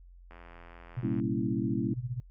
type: click train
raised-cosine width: 0.5 ms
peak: -35 dBFS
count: 77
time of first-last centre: 0.31-1.199 s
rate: 85.5 Hz
type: tone with tremolo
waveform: sine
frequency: 123.2 Hz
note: B2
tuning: 4 cents flat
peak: -29 dBFS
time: 0.97-2.2 s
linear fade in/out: 0 ms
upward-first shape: sine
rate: 15 Hz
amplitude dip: 85%
type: chord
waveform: sine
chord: G diminished seventh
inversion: none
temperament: equal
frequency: 196 / 233.1 / 277.2 / 329.6 Hz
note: G3 / Bb3 / Db4 / Fb4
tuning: 0 / 0 / 0 / 0 cents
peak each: -34 dBFS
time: 1.03-1.94 s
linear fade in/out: 5 ms
effects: noise-tail reverb RT60 0.1 s tail -25 dB re dry + added 44 Hz sine -50 dBFS peak until 2.3 s